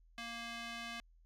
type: tone with band-pass filter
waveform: square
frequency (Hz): 233.1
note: A#3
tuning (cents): 0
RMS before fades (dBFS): -45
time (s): 0.18-1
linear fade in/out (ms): 0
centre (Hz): 2700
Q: 1
effects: added 41 Hz sine -62 dBFS peak until 1.25 s